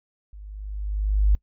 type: tone with level ramp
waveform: sine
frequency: 51 Hz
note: G#1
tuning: 31 cents flat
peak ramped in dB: -39 to -13 dBFS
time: 0.33-1.35 s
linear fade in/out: 0 ms
effects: noise-tail reverb RT60 0.1 s tail -23 dB re dry